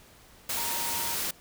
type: tone in noise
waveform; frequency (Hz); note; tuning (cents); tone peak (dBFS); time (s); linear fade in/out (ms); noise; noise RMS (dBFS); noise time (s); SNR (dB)
sine; 932.3; A#5; 0; -37; 0.57-1.14; 5; white; -31; 0.49-1.31; -9
effects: pink hiss -55 dBFS RMS until 1.4 s